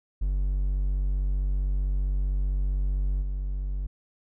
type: tone with level steps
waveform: triangle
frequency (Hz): 47.73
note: G1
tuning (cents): -45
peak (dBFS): -21 / -25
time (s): 0.21-3.87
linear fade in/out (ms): 10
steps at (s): 3.21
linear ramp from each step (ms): 20
effects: none